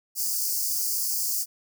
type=high-pass noise; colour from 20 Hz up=white; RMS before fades=-27 dBFS; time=0.15-1.46 s; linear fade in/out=50 ms; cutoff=4600 Hz; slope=96 dB/octave; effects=none